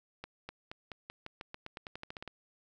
accelerating click train, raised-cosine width 0.3 ms, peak -26 dBFS, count 17, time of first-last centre 0.24-2.277 s, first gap 250 ms, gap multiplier 0.9, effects none

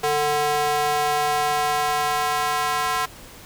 square tone with high-pass filter sweep, 148.4 Hz, D3, 18 cents sharp, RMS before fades -22 dBFS, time 0.03-3.06 s, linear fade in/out 10 ms, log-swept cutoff 570 to 1000 Hz, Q 2.1, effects pink hiss -43 dBFS RMS until 3.45 s

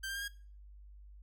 sawtooth tone with pitch steps, 1568 / 1589.9 / 1612.1 / 1634.6 Hz, G6 / G6 / G6 / G#6, 0 / +24 / +48 / -28 cents, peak -34 dBFS, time 0.03-0.282 s, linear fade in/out 10 ms, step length 63 ms, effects noise-tail reverb RT60 0.4 s tail -19 dB re dry + added 50 Hz sine -51 dBFS peak until 1.22 s

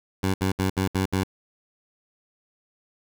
15% pulse tone bursts, 95 Hz, F#2, 46 cents sharp, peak -15 dBFS, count 6, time 0.23-1.235 s, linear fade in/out 5 ms, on 110 ms, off 69 ms, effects none

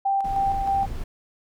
sine tone with tremolo, 786 Hz, G5, 4 cents sharp, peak -19 dBFS, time 0.05-0.86 s, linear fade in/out 10 ms, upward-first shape square, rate 3.2 Hz, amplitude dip 40%
brown noise, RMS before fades -32 dBFS, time 0.24-1.04 s, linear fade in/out 5 ms
effects none

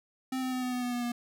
square tone with pitch steps, 260.1 / 257.1 / 254.2 / 251.2 / 248.4 / 245.5 / 242.7 / 239.9 Hz, C4 / C4 / C4 / B3 / B3 / B3 / B3 / A#3, -10 / -30 / -50 / +30 / +10 / -10 / -30 / +50 cents, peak -31 dBFS, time 0.32-1.12 s, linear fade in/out 5 ms, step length 100 ms, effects none

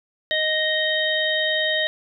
harmonic tone, 622.3 Hz, D#5, in tune, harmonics 1 / 3 / 5 / 6, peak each -25 / -23 / -27 / -25 dBFS, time 0.31-1.87 s, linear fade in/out 0 ms, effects none

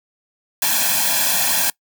white noise with comb filter, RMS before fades -18 dBFS, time 0.62-1.7 s, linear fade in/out 2 ms, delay 1.2 ms, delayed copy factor +1, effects noise-tail reverb RT60 0.1 s tail -24 dB re dry + high-pass 200 Hz 12 dB/octave

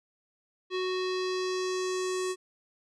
square tone with low-pass filter sweep, 370 Hz, F#4, in tune, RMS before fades -31 dBFS, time 0.7-2.36 s, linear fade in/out 50 ms, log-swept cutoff 3700 to 8300 Hz, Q 2.4, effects none

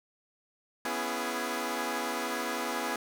10% pulse chord, C# minor seventh, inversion third, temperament equal with one note detuned, 246.9 / 277.2 / 333.7 / 415.3 Hz, B3 / C#4 / E4 / G#4, 0 / 0 / +21 / 0 cents, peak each -27 / -31 / -28 / -29 dBFS, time 0.85-2.96 s, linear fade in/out 2 ms, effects none

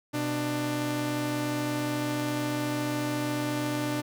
sawtooth tone pair together, 125.5 / 296.7 Hz, B2 / D4, +28 / +18 cents, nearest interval octave + minor third, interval 1490 cents, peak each -29 / -25 dBFS, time 0.13-4.02 s, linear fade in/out 20 ms, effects none

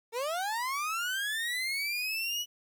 30% pulse linear sweep, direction up, 440.3 to 2960 Hz, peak -28 dBFS, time 0.12-2.46 s, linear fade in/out 50 ms, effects 11-bit

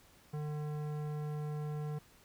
sine tone with tanh clipping, 150 Hz, D3, 37 cents sharp, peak -38 dBFS, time 0.33-1.99 s, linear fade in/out 10 ms, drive 16 dB, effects pink hiss -63 dBFS RMS until 2.24 s

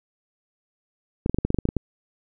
clicks, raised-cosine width 3 ms, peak -9 dBFS, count 11, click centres 1.261 / 1.296 / 1.345 / 1.386 / 1.45 / 1.504 / 1.545 / 1.587 / 1.654 / 1.689 / 1.767 s, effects none

